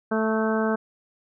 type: harmonic tone with a mistuned harmonic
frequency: 220 Hz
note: A3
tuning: in tune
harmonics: 1 / 2 / 3 / 4 / 5 / 6 / 7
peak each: -24 / -26 / -29 / -33 / -34 / -34 / -32 dBFS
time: 0.11-0.76 s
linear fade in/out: 10 ms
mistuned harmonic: 6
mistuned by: -21 cents
effects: none